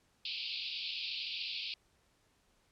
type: band-pass noise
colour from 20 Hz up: white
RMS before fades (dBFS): -40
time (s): 0.25-1.74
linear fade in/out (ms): 2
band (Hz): 2400 to 4800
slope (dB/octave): 96
effects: pink hiss -72 dBFS RMS until 2.71 s + low-pass 10000 Hz 12 dB/octave